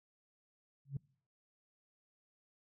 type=tone with exponential growth; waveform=sine; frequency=138.59 Hz; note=C#3; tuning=in tune; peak=-31 dBFS; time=0.85-0.97 s; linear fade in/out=5 ms; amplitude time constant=25 ms; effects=noise-tail reverb RT60 0.6 s tail -26 dB re dry + tanh soft clip ceiling -31 dBFS